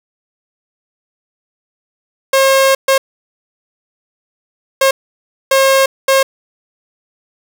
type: tone bursts at uneven times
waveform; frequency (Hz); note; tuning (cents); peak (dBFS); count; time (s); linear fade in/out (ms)
sawtooth; 538; C5; +48; -4; 5; 2.33-2.75 / 2.88-2.98 / 4.81-4.91 / 5.51-5.86 / 6.08-6.23; 5
effects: 7-bit